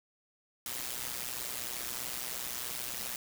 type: noise with amplitude modulation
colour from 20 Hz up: white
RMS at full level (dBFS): -35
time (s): 0.66-3.16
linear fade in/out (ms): 2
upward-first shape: sine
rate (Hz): 123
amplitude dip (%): 75
effects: none